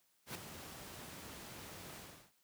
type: noise with ADSR envelope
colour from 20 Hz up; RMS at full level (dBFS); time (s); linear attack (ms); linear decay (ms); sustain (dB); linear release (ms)
pink; -41; 0.26-2.32; 91; 4; -9; 350
effects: white hiss -75 dBFS RMS until 2.43 s + high-pass 80 Hz 12 dB/octave